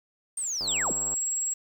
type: linear sweep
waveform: sine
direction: down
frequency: 8840 to 107.5 Hz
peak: -28 dBFS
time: 0.37-0.92 s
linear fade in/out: 5 ms
type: click train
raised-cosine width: 1 ms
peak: -28 dBFS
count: 55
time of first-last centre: 0.61-1.139 s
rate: 102 Hz
type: tone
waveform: sine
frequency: 7640 Hz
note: A#8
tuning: 42 cents sharp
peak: -26 dBFS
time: 0.67-1.54 s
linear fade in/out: 10 ms
effects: 8-bit